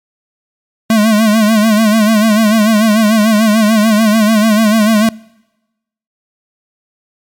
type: tone with vibrato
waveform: square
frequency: 216.5 Hz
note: A3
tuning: 28 cents flat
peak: -7 dBFS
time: 0.9-5.09 s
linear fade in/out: 2 ms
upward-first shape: sine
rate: 6.8 Hz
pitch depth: 78 cents each way
effects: noise-tail reverb RT60 1.0 s tail -25 dB re dry + MP3 96 kbps